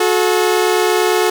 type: tone pair together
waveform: sawtooth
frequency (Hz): 363.4 / 432.2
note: F#4 / A4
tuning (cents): -31 / -31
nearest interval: minor third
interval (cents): 300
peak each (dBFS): -11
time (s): 0-1.3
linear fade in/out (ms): 5
effects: none